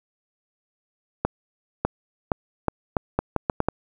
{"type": "accelerating click train", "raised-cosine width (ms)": 1, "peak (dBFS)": -6, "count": 10, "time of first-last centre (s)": [1.25, 3.686], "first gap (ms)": 600, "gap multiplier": 0.78, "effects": ["8-bit"]}